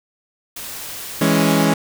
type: noise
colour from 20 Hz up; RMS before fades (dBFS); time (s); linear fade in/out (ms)
white; -31; 0.56-1.65; 5
type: chord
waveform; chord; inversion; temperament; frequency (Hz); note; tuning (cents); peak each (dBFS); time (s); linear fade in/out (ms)
sawtooth; C# minor; first; equal with one note detuned; 164.34 / 207.7 / 277.2; E3 / G#3 / C#4; -5 / 0 / 0; -14; 1.21-1.74; 5
effects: none